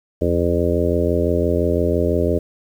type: harmonic tone with a mistuned harmonic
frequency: 85.9 Hz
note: F2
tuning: 28 cents flat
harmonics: 1 / 2 / 3 / 4 / 5 / 6 / 7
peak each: -21 / -26 / -24 / -23 / -22 / -24 / -24 dBFS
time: 0.21-2.39 s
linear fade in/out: 10 ms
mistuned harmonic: 1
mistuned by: -93 cents
effects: 8-bit